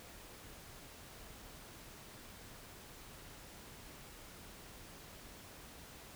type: silence
effects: pink hiss -54 dBFS RMS until 6.15 s